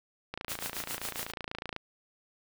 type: click train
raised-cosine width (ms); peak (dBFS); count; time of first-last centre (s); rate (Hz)
0.3; -20; 41; 0.34-1.763; 28.1
type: noise with tremolo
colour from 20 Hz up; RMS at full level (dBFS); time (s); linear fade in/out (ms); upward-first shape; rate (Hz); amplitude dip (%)
white; -36; 0.48-1.32; 20; sine; 7.3; 85
effects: none